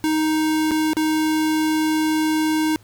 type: tone with dropouts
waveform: square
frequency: 312.1 Hz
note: D#4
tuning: 5 cents sharp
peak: -18 dBFS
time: 0.04-2.76 s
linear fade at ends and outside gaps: 0 ms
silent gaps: 0.71-0.716 / 0.933-0.968 s
effects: added 106 Hz sine -49 dBFS peak until 2.83 s + pink hiss -54 dBFS RMS until 2.83 s